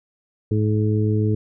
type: harmonic tone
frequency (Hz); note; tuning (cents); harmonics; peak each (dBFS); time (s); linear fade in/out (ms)
106.9; A2; -49; 1 / 2 / 3 / 4; -18 / -25 / -26 / -26; 0.51-1.35; 5
effects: none